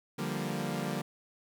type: chord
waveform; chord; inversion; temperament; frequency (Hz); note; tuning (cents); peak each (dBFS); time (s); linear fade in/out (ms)
sawtooth; G minor seventh; second; equal; 146.83 / 174.61 / 196 / 233.1; D3 / F3 / G3 / Bb3; 0 / 0 / 0 / 0; -34; 0.18-1.02; 10
effects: 11-bit